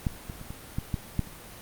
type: clicks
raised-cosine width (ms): 5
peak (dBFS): -13 / -25 / -29 / -25 / -16 / -15 / -12 / -30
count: 8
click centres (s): 0.068 / 0.298 / 0.414 / 0.505 / 0.785 / 0.942 / 1.193 / 1.273
effects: pink hiss -45 dBFS RMS until 1.61 s + Opus 32 kbps